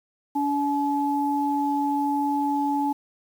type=tone pair together; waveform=sine; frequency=285.7 / 856 Hz; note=D4 / A5; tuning=-48 / -48 cents; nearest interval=octave + perfect fifth; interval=1900 cents; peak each=-24 dBFS; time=0.35-2.93 s; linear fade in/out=10 ms; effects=8-bit